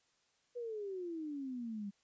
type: exponential sweep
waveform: sine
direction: down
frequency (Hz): 493.9 to 196.1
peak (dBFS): -39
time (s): 0.55-1.91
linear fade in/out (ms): 20
effects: white hiss -75 dBFS RMS until 2.03 s + resampled to 16000 Hz